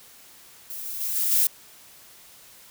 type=noise with level steps; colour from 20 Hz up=violet; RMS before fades=-35 / -33 / -28 / -24 / -20 dBFS; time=0.7-1.47 s; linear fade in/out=2 ms; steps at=0.85 / 1 / 1.15 / 1.31 s; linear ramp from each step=10 ms; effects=white hiss -50 dBFS RMS until 2.7 s